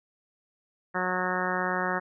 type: harmonic tone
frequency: 182.8 Hz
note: F#3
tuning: 21 cents flat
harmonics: 1 / 2 / 3 / 4 / 5 / 6 / 7 / 8 / 9 / 10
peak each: -35 / -35 / -35 / -35 / -35 / -35 / -35 / -35 / -35 / -35 dBFS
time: 0.94-2 s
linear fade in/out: 20 ms
effects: none